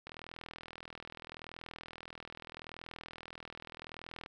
click train, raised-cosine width 0.3 ms, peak -29 dBFS, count 172, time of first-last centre 0.07-4.261 s, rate 40.8 Hz, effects none

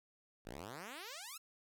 5% pulse exponential sweep, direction up, 48.07 to 1385 Hz, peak -35 dBFS, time 0.45-1.38 s, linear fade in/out 10 ms, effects none

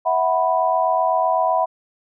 sine chord, E suspended second, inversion none, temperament equal with one note detuned, 652.1 / 740 / 987.8 Hz, E5 / F#5 / B5, -19 / 0 / 0 cents, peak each -20 dBFS, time 0.05-1.66 s, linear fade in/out 20 ms, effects none

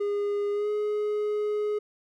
triangle tone with pitch glide, 408.7 to 419.7 Hz, G#4 to G#4, -28 to +18 cents, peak -23 dBFS, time 0-1.79 s, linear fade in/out 10 ms, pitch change +46 cents, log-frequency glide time 0.52-0.69 s, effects none

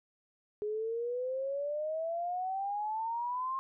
sine exponential sweep, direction up, 415.3 to 1073 Hz, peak -32 dBFS, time 0.62-3.59 s, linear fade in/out 0 ms, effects none

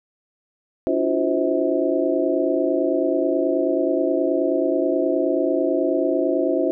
sine tone cluster, 285.6 / 335.2 / 364.5 / 522 / 644 Hz, D4 / E4 / F#4 / C5 / E5, -48 / +29 / -26 / -4 / -41 cents, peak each -24 dBFS, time 0.87-6.71 s, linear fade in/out 0 ms, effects none

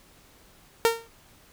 sawtooth tone with exponential decay, 458.7 Hz, A#4, 28 cents flat, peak -11 dBFS, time 0.85-1.08 s, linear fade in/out 0 ms, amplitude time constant 48 ms, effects pink hiss -56 dBFS RMS until 1.52 s

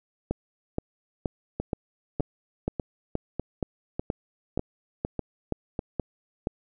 two click trains, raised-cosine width 2 ms, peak -13 / -15 dBFS, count 14 / 8, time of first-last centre 0.31-6.471 / 1.6-5.792 s, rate 2.11 / 1.67 Hz, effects none

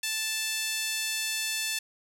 5% pulse tone with high-pass filter, 880 Hz, A5, in tune, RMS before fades -31 dBFS, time 0.03-1.79 s, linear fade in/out 5 ms, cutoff 2200 Hz, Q 1.6, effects none

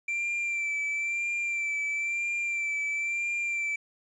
triangle tone with vibrato, 2349 Hz, D7, in tune, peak -26 dBFS, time 0.08-3.76 s, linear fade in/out 5 ms, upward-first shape sine, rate 1 Hz, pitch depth 31 cents each way, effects resampled to 22050 Hz + 10-bit

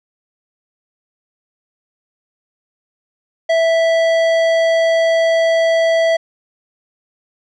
sine tone with tanh clipping, 658 Hz, E5, 3 cents flat, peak -13 dBFS, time 3.49-6.17 s, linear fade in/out 10 ms, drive 14 dB, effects none

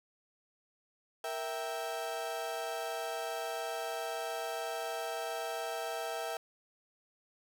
35% pulse chord, E diminished, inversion second, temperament equal with one note detuned, 466.2 / 657 / 784 Hz, Bb4 / E5 / G5, 0 / -6 / 0 cents, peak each -40 / -37 / -39 dBFS, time 1.24-6.37 s, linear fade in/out 2 ms, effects none

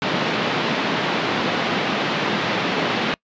pink band-pass noise, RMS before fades -22 dBFS, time 0.02-3.14 s, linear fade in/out 0 ms, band 160 to 3900 Hz, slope 24 dB/octave, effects noise-tail reverb RT60 0.1 s tail -26 dB re dry + resampled to 16000 Hz

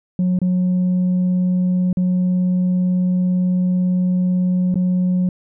sine tone with dropouts, 181.8 Hz, F#3, 30 cents flat, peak -12 dBFS, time 0.19-5.29 s, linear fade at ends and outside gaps 2 ms, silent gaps 0.389-0.416 / 1.929-1.971 / 4.743-4.756 s, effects tanh soft clip ceiling -13 dBFS

